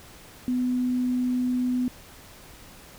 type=tone; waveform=sine; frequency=250 Hz; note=B3; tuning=21 cents sharp; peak=-22 dBFS; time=0.48-1.88 s; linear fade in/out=0 ms; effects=pink hiss -48 dBFS RMS until 2.98 s